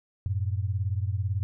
sine beating tone pair, 92.5 / 110.5 Hz, F#2 / A2, 0 / +8 cents, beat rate 18 Hz, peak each -27 / -30 dBFS, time 0.26-1.43 s, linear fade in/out 0 ms, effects none

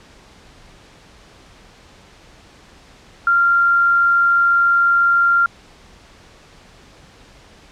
sine tone, 1387 Hz, F6, 12 cents flat, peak -11 dBFS, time 3.27-5.46 s, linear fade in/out 2 ms, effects pink hiss -46 dBFS RMS until 7.71 s + low-pass 6000 Hz 12 dB/octave

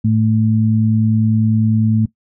sine tone pair together, 110 / 220 Hz, A2 / A3, 0 / 0 cents, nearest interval octave, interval 1200 cents, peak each -14 dBFS, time 0.04-2.06 s, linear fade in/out 10 ms, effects noise-tail reverb RT60 0.1 s tail -18 dB re dry

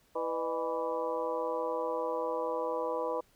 harmonic tone with a mistuned harmonic, 164.7 Hz, E3, 1 cent flat, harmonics 2 / 3 / 4 / 5 / 6 / 7, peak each -42 / -33 / -38 / -43 / -37 / -43 dBFS, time 0.15-3.21 s, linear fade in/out 10 ms, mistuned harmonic 4, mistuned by -120 cents, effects pink hiss -67 dBFS RMS until 3.35 s

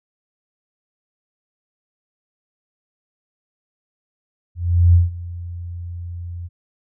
sine tone with ADSR envelope, 86.8 Hz, F2, 10 cents flat, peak -7 dBFS, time 4.55-6.49 s, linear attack 390 ms, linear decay 160 ms, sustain -20 dB, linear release 32 ms, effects none

